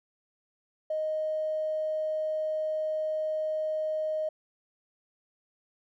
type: tone with tanh clipping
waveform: triangle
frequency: 622.3 Hz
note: D#5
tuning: in tune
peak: -27 dBFS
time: 0.9-4.29 s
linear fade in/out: 5 ms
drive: 2 dB
effects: none